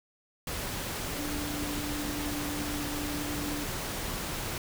sine tone in noise, 293.7 Hz, D4, in tune, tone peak -35 dBFS, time 1.18-3.64 s, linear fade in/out 2 ms, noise pink, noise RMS -35 dBFS, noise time 0.47-4.58 s, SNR -3 dB, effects none

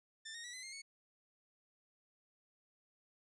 15% pulse tone with pitch steps, 1781 / 1859.9 / 1942.2 / 2028 / 2118 / 2212 Hz, A6 / A#6 / B6 / B6 / C7 / C#7, +21 / -4 / -29 / +45 / +21 / -4 cents, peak -40 dBFS, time 0.25-0.82 s, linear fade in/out 10 ms, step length 95 ms, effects resampled to 22050 Hz

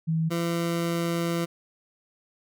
sine / 20% pulse tone pair in turn, 161.5 / 169.24 Hz, E3 / E3, -35 / +46 cents, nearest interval minor second, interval 81 cents, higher second, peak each -22 / -20 dBFS, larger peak second, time 0.07-0.3 / 0.3-1.46 s, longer second, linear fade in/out 20 ms, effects none

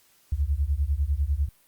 sine beating tone pair, 66.4 / 76.4 Hz, C2 / D#2, +26 / -31 cents, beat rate 10 Hz, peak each -25 dBFS, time 0.32-1.49 s, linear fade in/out 5 ms, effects white hiss -61 dBFS RMS until 1.67 s + Opus 48 kbps

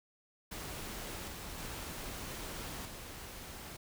pink noise with level steps, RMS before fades -43 / -45 / -43 / -47 dBFS, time 0.51-3.77 s, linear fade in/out 10 ms, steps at 1.28 / 1.58 / 2.85 s, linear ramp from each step 2 ms, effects none

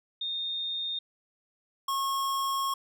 sine / square tone pair in turn, 3664 / 1089.3 Hz, A#7 / C#6, -31 / -31 cents, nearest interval octave + major sixth, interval 2100 cents, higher first, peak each -30 / -28 dBFS, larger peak second, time 0.21-0.99 / 1.88-2.74 s, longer second, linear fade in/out 5 ms, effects none

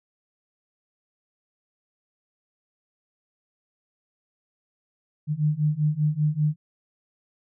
sine beating tone pair, 148.6 / 153.7 Hz, D3 / D#3, +21 / -21 cents, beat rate 5.1 Hz, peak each -24 / -23 dBFS, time 5.27-6.56 s, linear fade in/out 50 ms, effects none

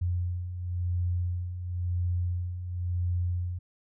sine beating tone pair, 87.8 / 88.76 Hz, F2 / F2, +10 / +29 cents, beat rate 0.96 Hz, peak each -35 / -28 dBFS, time 0.01-3.59 s, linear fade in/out 10 ms, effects none

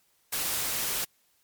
white noise, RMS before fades -30 dBFS, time 0.32-1.05 s, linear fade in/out 10 ms, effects white hiss -68 dBFS RMS until 1.43 s + MP3 96 kbps

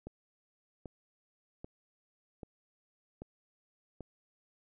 click train, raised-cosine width 2 ms, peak -30 dBFS, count 6, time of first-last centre 0.07-4.007 s, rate 1.27 Hz, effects none

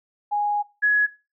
sine tone pair in turn, 827 / 1681.5 Hz, G#5 / G#6, -8 / +21 cents, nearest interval octave, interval 1229 cents, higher second, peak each -20 / -15 dBFS, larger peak second, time 0.31-0.63 / 0.82-1.07 s, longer first, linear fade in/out 20 ms, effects noise-tail reverb RT60 0.3 s tail -19 dB re dry

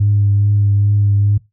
sine tone with vibrato, 102 Hz, G#2, 31 cents flat, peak -9 dBFS, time 0-1.38 s, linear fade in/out 10 ms, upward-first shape triangle, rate 2.4 Hz, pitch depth 21 cents each way, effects noise-tail reverb RT60 0.2 s tail -20 dB re dry + tanh soft clip ceiling -5 dBFS

